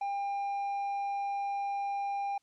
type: tone with hard clipping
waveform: sine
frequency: 800 Hz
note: G5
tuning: 35 cents sharp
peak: -32 dBFS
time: 0.01-2.38 s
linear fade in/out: 5 ms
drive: 3 dB
effects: white hiss -75 dBFS RMS until 2.42 s + low-pass 7000 Hz 12 dB/octave